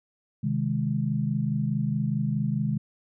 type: chord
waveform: sine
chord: Ab major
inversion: first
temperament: equal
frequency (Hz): 130.81 / 155.56 / 207.7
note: C3 / Eb3 / Ab3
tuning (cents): 0 / 0 / 0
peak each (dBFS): -28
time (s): 0.43-2.78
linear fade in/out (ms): 10
effects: none